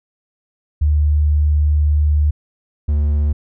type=tone pair in turn; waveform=sine / triangle; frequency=74.7 / 73.59 Hz; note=D2 / D2; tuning=+30 / +4 cents; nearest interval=unison; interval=26 cents; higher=first; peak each=-11 dBFS; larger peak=neither; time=0.81-2.31 / 2.88-3.33 s; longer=first; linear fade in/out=10 ms; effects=none